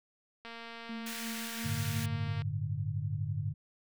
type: click train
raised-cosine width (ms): 0.3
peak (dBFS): -30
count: 456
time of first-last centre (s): 0.45-2.42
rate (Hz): 231
type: tone with tremolo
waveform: sine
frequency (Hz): 225.4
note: A3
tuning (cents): +42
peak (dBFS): -37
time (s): 0.89-2.28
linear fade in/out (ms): 5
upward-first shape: triangle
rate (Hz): 2.9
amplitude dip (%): 65
type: high-pass noise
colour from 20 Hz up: pink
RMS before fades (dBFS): -42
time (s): 1.06-2.06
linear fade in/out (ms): 5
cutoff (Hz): 1400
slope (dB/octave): 96
type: chord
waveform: sine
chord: G suspended second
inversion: none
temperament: equal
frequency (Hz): 98 / 110 / 146.83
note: G2 / A2 / D3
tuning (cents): 0 / 0 / 0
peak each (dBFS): -36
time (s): 1.64-3.54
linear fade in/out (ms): 20
effects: none